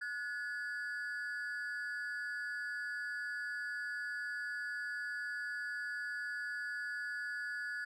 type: ring-modulated tone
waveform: triangle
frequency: 1582 Hz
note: G6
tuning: 15 cents sharp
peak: -33 dBFS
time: 0.01-7.85 s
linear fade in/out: 10 ms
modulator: 125 Hz
effects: none